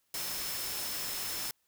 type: tone in noise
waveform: sine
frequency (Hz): 5274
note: E8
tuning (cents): 0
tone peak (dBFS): -42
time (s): 0.14-1.51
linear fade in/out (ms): 2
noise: white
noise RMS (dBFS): -37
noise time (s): 0.14-1.51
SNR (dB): -8
effects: white hiss -75 dBFS RMS until 1.67 s

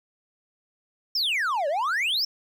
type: exponential two-way sweep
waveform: triangle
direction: down then up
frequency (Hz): 5588 to 547 to 5588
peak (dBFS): -21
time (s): 1.15-2.25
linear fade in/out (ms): 5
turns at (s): 1.68
effects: none

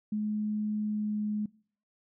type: tone with pitch glide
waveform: sine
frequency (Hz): 211.8 to 210.6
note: G#3 to G#3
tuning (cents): +34 to +24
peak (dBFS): -28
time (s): 0.12-1.46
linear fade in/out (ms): 5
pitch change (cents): -10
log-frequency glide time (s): 0.81-1.2
effects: noise-tail reverb RT60 0.5 s tail -23 dB re dry

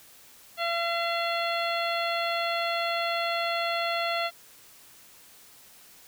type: harmonic tone with a mistuned harmonic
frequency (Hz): 680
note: F5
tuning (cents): -46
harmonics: 1 / 2 / 3 / 4 / 5 / 6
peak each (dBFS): -29 / -32 / -34 / -35 / -36 / -37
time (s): 0.57-4.31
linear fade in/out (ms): 50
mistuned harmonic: 6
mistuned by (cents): +69
effects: white hiss -53 dBFS RMS until 6.07 s

